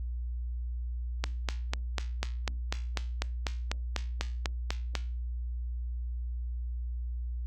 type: click train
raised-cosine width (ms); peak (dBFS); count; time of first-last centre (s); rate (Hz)
0.2; -12; 16; 1.24-4.953; 4.04
effects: added 60 Hz sine -32 dBFS peak until 7.46 s + Opus 48 kbps